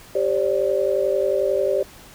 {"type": "chord", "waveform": "sine", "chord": "G suspended fourth", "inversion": "none", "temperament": "equal with one note detuned", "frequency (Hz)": [392, 536.1, 587.3], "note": ["G4", "C5", "D5"], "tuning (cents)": [0, 42, 0], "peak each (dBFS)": -22, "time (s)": [0.15, 1.83], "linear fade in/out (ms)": 5, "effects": ["pink hiss -45 dBFS RMS until 2.14 s"]}